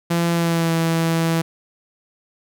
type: tone with pitch glide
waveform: sawtooth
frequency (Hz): 169.8 to 164.68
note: F3 to E3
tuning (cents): -48 to -1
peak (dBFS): -13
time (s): 0.1-1.42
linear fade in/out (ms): 10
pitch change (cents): -53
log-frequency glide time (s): 0.32-0.73
effects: none